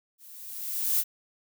violet noise with level ramp, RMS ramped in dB -51 to -22 dBFS, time 0.18-1.04 s, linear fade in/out 50 ms, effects none

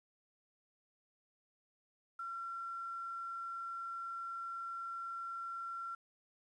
sine tone with quantisation, 1362 Hz, F6, 44 cents flat, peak -40 dBFS, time 2.19-5.95 s, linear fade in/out 5 ms, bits 11, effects resampled to 24000 Hz

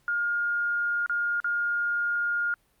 sine tone with dropouts, 1418 Hz, F6, 26 cents sharp, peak -24 dBFS, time 0.08-2.54 s, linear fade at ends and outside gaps 1 ms, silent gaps 1.062-1.096 / 1.402-1.444 s, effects pink hiss -67 dBFS RMS until 2.8 s + Opus 48 kbps

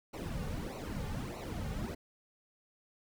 brown noise with flanger, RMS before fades -39 dBFS, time 0.13-1.95 s, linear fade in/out 10 ms, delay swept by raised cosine 0.59 to 3.09 ms, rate 1.6 Hz, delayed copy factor -0.9, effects none

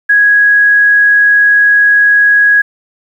sine tone, 1661.2 Hz, G#6, in tune, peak -4 dBFS, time 0.09-2.62 s, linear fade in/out 10 ms, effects 7-bit

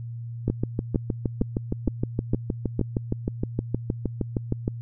two click trains, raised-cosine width 3 ms, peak -11 / -10 dBFS, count 28 / 6, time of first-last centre 0.48-4.679 / 0.5-2.794 s, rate 6.43 / 2.18 Hz, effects added 117 Hz sine -32 dBFS peak until 4.81 s

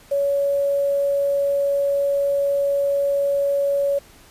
sine tone with quantisation, 562 Hz, C#5, 24 cents sharp, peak -17 dBFS, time 0.11-3.99 s, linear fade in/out 10 ms, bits 7, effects pink hiss -49 dBFS RMS until 4.3 s + resampled to 32000 Hz

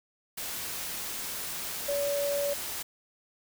sine tone in noise, 570 Hz, C#5, 48 cents sharp, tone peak -27 dBFS, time 1.88-2.54 s, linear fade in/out 10 ms, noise white, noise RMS -36 dBFS, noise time 0.37-2.83 s, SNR +6 dB, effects none

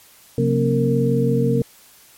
sine tone cluster, 133.2 / 179.2 / 233.7 / 272.9 / 461.2 Hz, C3 / F3 / A#3 / C#4 / A#4, +31 / +45 / +5 / -27 / -19 cents, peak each -19 / -26 / -21 / -26 / -20 dBFS, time 0.38-1.62 s, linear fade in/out 2 ms, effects white hiss -49 dBFS RMS until 2.17 s + MP3 64 kbps

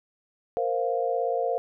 sine chord, Bb suspended second, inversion none, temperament equal, 466.2 / 523.3 / 698.5 Hz, Bb4 / C5 / F5, 0 / 0 / 0 cents, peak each -28 dBFS, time 0.57-1.58 s, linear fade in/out 0 ms, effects none

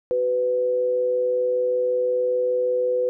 sine tone pair together, 374.1 / 499.4 Hz, F#4 / B4, +19 / +19 cents, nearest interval perfect fourth, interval 500 cents, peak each -30 / -19 dBFS, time 0.11-3.09 s, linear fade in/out 0 ms, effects none

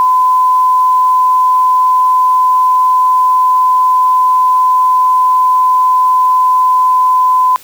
sine tone, 1013 Hz, B5, 44 cents sharp, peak -6 dBFS, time 0-7.56 s, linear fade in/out 0 ms, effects white hiss -38 dBFS RMS until 7.63 s

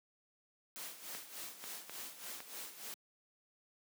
white noise with tremolo, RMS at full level -45 dBFS, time 0.76-2.94 s, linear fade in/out 0 ms, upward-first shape sine, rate 3.4 Hz, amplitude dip 70%
clicks, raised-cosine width 0.3 ms, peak -30 dBFS, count 4, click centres 1.149 / 1.64 / 1.896 / 2.404 s
effects high-pass 200 Hz 12 dB/octave

